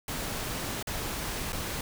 pink noise with dropouts, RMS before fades -34 dBFS, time 0.08-1.81 s, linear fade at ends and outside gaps 2 ms, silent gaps 0.827-0.871 / 1.523-1.529 s, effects none

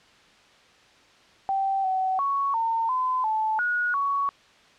sine tone with pitch steps, 778 / 755 / 1112 / 909 / 1020 / 872 / 1452 / 1119 Hz, G5 / F#5 / C#6 / A#5 / C6 / A5 / F#6 / C#6, -13 / +35 / +5 / -44 / -44 / -16 / -33 / +16 cents, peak -22 dBFS, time 1.49-4.29 s, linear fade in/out 0 ms, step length 350 ms, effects white hiss -55 dBFS RMS until 4.78 s + low-pass 4000 Hz 12 dB/octave

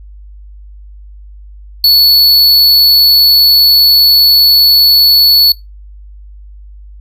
square tone, 4425 Hz, C#8, 4 cents flat, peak -4 dBFS, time 1.84-5.52 s, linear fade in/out 2 ms, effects noise-tail reverb RT60 0.2 s tail -21 dB re dry + added 50 Hz sine -30 dBFS peak until 7 s

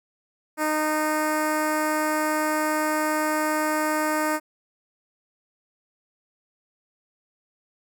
10% pulse tone with notch filter, 307.5 Hz, D#4, 20 cents flat, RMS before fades -24 dBFS, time 0.57-4.4 s, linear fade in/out 50 ms, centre 3900 Hz, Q 1, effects none

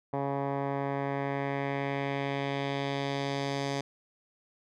10% pulse tone with low-pass filter sweep, 139.3 Hz, C#3, 9 cents sharp, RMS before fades -32 dBFS, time 0.13-3.81 s, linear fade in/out 5 ms, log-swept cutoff 1000 to 5700 Hz, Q 1.5, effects none

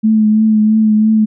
sine tone with vibrato, 216.4 Hz, A3, 29 cents flat, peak -7 dBFS, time 0.03-1.26 s, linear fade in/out 20 ms, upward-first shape triangle, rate 3 Hz, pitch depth 30 cents each way, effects none

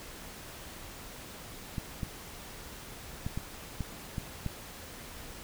clicks, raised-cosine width 5 ms, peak -21 dBFS, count 7, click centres 1.782 / 2.032 / 3.265 / 3.375 / 3.807 / 4.182 / 4.463 s, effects pink hiss -46 dBFS RMS until 5.43 s

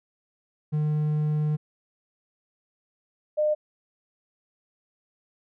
triangle / sine tone pair in turn, 151.5 / 606 Hz, D#3 / D#5, -46 / -46 cents, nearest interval 2 octaves, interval 2400 cents, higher second, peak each -20 dBFS, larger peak neither, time 0.72-1.57 / 3.37-3.55 s, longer first, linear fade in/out 20 ms, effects none

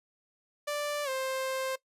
sawtooth tone with pitch glide, 587.3 to 526.3 Hz, D5 to C5, 0 to +10 cents, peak -27 dBFS, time 0.67-1.76 s, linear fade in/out 10 ms, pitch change -190 cents, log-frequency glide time 1.04-1.09 s, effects noise-tail reverb RT60 0.1 s tail -19 dB re dry + resampled to 32000 Hz

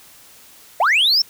sine linear sweep, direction up, 588 to 5510 Hz, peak -10 dBFS, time 0.8-1.22 s, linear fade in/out 5 ms, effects tanh soft clip ceiling -11 dBFS + white hiss -46 dBFS RMS until 1.29 s

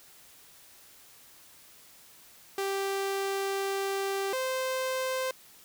sawtooth tone pair in turn, 392 / 519.5 Hz, G4 / C5, 0 / -12 cents, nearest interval perfect fourth, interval 488 cents, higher second, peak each -25 dBFS, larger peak neither, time 2.58-4.33 / 4.33-5.31 s, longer first, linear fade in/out 2 ms, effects white hiss -55 dBFS RMS until 5.64 s

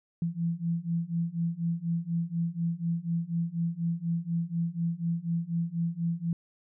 sine beating tone pair, 166.3 / 170.4 Hz, E3 / F3, +16 / -42 cents, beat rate 4.1 Hz, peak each -31 / -30 dBFS, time 0.22-6.33 s, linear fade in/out 2 ms, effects none

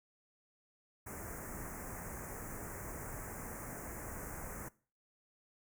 pink band-stop noise, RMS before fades -45 dBFS, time 1.06-4.69 s, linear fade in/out 10 ms, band 2100 to 6400 Hz, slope 48 dB/octave, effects noise-tail reverb RT60 0.4 s tail -21 dB re dry

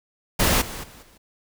pink noise with level steps, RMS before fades -19 / -34 / -46 / -53 dBFS, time 0.39-1.18 s, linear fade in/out 10 ms, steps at 0.61 / 0.83 / 1.02 s, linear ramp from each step 10 ms, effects none

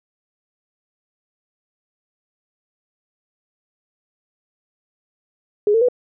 sine tone with pitch steps, 415.3 / 452.9 / 493.9 Hz, G#4 / A#4 / B4, 0 / -50 / 0 cents, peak -12 dBFS, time 5.67-5.886 s, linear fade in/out 2 ms, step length 72 ms, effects none

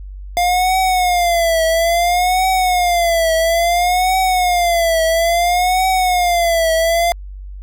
square tone with vibrato, 700 Hz, F5, 4 cents sharp, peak -13 dBFS, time 0.37-7.12 s, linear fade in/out 0 ms, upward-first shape triangle, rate 0.59 Hz, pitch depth 140 cents each way, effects added 48 Hz sine -28 dBFS peak until 7.62 s

